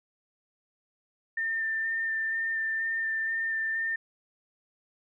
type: tone with vibrato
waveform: sine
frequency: 1798 Hz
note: A6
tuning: 37 cents sharp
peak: -27 dBFS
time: 1.37-3.96 s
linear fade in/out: 5 ms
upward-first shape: square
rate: 2.1 Hz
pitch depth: 10 cents each way
effects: none